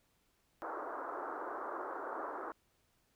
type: band-pass noise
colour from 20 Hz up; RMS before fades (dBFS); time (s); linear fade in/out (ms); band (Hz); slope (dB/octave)
white; -42; 0.62-2.52; 0; 300 to 1400; 48
effects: pink hiss -75 dBFS RMS until 3.15 s